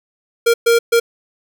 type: tone bursts at uneven times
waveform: square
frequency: 466.2 Hz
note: A#4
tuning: in tune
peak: -10 dBFS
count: 3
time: 0.46-0.54 / 0.66-0.79 / 0.92-1 s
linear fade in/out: 10 ms
effects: none